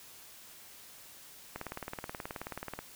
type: click train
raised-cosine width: 0.5 ms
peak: -23 dBFS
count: 24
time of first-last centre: 1.56-2.79 s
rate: 18.7 Hz
effects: white hiss -53 dBFS RMS until 2.95 s